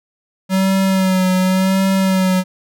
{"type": "tone with vibrato", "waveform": "square", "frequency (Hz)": 188.6, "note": "F#3", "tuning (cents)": 33, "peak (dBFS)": -13, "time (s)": [0.49, 2.44], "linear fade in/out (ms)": 50, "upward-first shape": "sine", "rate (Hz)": 0.9, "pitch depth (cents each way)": 34, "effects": []}